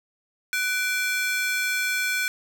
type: ring-modulated tone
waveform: 40% pulse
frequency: 1919 Hz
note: A#6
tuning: 50 cents sharp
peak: -19 dBFS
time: 0.53-2.28 s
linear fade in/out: 0 ms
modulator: 424 Hz
effects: none